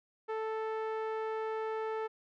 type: tone with low-pass filter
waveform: sawtooth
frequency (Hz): 440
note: A4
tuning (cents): 0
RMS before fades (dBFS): -36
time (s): 0.28-2.08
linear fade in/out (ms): 20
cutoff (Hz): 1500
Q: 0.9
effects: none